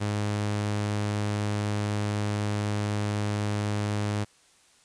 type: tone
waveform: sawtooth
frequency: 104 Hz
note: G#2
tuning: 3 cents sharp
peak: -22 dBFS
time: 0-4.25 s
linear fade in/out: 20 ms
effects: white hiss -60 dBFS RMS until 4.84 s + resampled to 22050 Hz